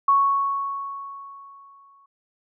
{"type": "tone with exponential decay", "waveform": "sine", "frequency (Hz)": 1108.7, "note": "C#6", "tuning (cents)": 0, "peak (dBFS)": -13, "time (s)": [0.08, 2.06], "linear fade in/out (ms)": 5, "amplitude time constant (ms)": 430, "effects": []}